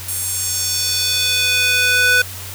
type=tone with high-pass filter sweep; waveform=square; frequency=496.8 Hz; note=B4; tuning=10 cents sharp; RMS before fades=-17 dBFS; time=0.08-2.22 s; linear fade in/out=5 ms; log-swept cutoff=10000 to 1400 Hz; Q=1.8; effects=added 93 Hz sine -33 dBFS peak until 2.54 s + white hiss -32 dBFS RMS until 2.54 s